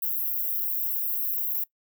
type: high-pass noise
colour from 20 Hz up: white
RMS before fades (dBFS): -28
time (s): 0.02-1.64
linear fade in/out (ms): 5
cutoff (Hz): 12000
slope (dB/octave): 96
effects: noise-tail reverb RT60 0.1 s tail -21 dB re dry